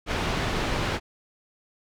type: low-pass noise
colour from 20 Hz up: pink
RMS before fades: -27 dBFS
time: 0.06-1 s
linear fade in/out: 50 ms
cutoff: 3800 Hz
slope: 12 dB/octave
effects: none

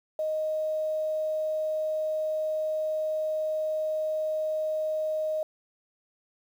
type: tone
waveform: sine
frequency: 622.3 Hz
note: D#5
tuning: in tune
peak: -26 dBFS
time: 0.19-5.43 s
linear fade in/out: 2 ms
effects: 9-bit

